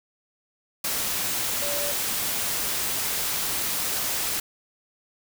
sine tone in noise, 578 Hz, D5, 28 cents flat, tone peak -31 dBFS, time 1.62-1.92 s, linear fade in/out 5 ms, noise white, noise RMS -27 dBFS, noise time 0.84-4.4 s, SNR -7 dB, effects none

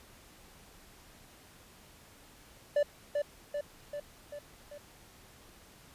triangle tone with echo, 583 Hz, D5, 13 cents flat, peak -22 dBFS, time 2.76-2.83 s, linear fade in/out 5 ms, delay 390 ms, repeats 5, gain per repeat -4 dB, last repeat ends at 4.78 s, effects pink hiss -57 dBFS RMS until 5.94 s + resampled to 32000 Hz

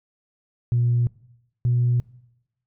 sine tone pair in turn, 120 / 121.53 Hz, B2 / B2, -49 / -27 cents, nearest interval unison, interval 22 cents, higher second, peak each -16 dBFS, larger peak neither, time 0.72-1.07 / 1.65-2 s, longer neither, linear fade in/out 0 ms, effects noise-tail reverb RT60 0.9 s tail -22 dB re dry + tanh soft clip ceiling -13 dBFS

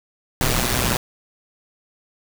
pink noise with amplitude modulation, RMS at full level -17 dBFS, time 0.41-0.97 s, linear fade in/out 2 ms, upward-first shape sine, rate 124 Hz, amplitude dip 75%, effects none

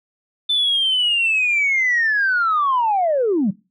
sine linear sweep, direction down, 3546 to 172.1 Hz, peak -14 dBFS, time 0.49-3.51 s, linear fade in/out 10 ms, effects noise-tail reverb RT60 0.3 s tail -22 dB re dry + tanh soft clip ceiling -11 dBFS

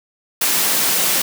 white high-pass noise, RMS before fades -17 dBFS, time 0.41-1.22 s, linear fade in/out 5 ms, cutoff 140 Hz, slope 96 dB/octave, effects none

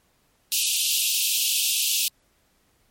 pink high-pass noise, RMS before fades -23 dBFS, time 0.52-2.08 s, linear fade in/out 0 ms, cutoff 2600 Hz, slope 96 dB/octave, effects pink hiss -65 dBFS RMS until 2.9 s + MP3 64 kbps

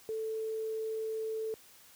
sine tone, 441 Hz, A4, 4 cents sharp, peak -33 dBFS, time 0.09-1.54 s, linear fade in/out 0 ms, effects white hiss -58 dBFS RMS until 1.95 s + high-pass 60 Hz 12 dB/octave

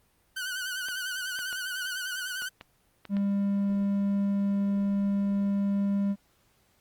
sawtooth tone with vibrato, 1497 Hz, F#6, 20 cents sharp, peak -28 dBFS, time 0.36-2.49 s, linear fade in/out 10 ms, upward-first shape sine, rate 10 Hz, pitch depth 68 cents each way
clicks, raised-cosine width 0.3 ms, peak -26 dBFS, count 7, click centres 0.886 / 1.39 / 1.528 / 2.421 / 2.611 / 3.053 / 3.168 s
triangle tone, 199.7 Hz, G3, 32 cents sharp, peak -22 dBFS, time 3.09-6.16 s, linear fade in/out 50 ms
effects pink hiss -67 dBFS RMS until 6.8 s + Opus 32 kbps

